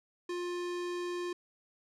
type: tone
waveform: square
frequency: 353 Hz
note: F4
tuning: 19 cents sharp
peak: -35 dBFS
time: 0.29-1.33 s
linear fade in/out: 5 ms
effects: low-pass 7000 Hz 12 dB/octave